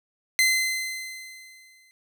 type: tone with exponential decay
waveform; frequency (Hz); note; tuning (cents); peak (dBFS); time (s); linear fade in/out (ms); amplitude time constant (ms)
sawtooth; 2060; C7; -28; -13; 0.39-1.91; 0; 330
effects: none